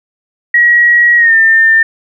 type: tone with pitch glide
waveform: sine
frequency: 1908 to 1800.9 Hz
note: A#6 to A6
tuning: +40 to +40 cents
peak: -4 dBFS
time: 0.54-1.83 s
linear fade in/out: 5 ms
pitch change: -100 cents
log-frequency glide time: 1.17-1.34 s
effects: none